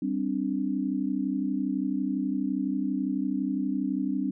sine chord, G suspended fourth, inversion none, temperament equal, 196 / 261.6 / 293.7 Hz, G3 / C4 / D4, 0 / 0 / 0 cents, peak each -31 / -29 / -30 dBFS, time 0.02-4.31 s, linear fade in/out 5 ms, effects none

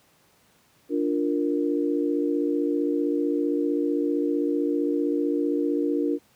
sine chord, Bb major, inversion first, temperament equal, 293.7 / 349.2 / 466.2 Hz, D4 / F4 / Bb4, 0 / 0 / 0 cents, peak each -24 / -27 / -28 dBFS, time 0.89-6.19 s, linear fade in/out 50 ms, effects pink hiss -61 dBFS RMS until 6.35 s + high-pass 100 Hz 12 dB/octave

